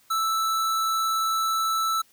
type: tone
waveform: square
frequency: 1318.5 Hz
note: E6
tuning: in tune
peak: -23 dBFS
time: 0.1-2.02 s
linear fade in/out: 10 ms
effects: white hiss -60 dBFS RMS until 2.12 s